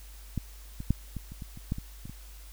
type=clicks; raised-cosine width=5 ms; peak=-17 / -25 / -11 / -23 / -30 / -27 / -30 / -16 / -25 / -28 / -28 dBFS; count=11; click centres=0.377 / 0.804 / 0.906 / 1.167 / 1.32 / 1.422 / 1.574 / 1.721 / 1.784 / 2.055 / 2.096 s; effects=added 50 Hz sine -45 dBFS peak until 2.52 s + white hiss -54 dBFS RMS until 2.52 s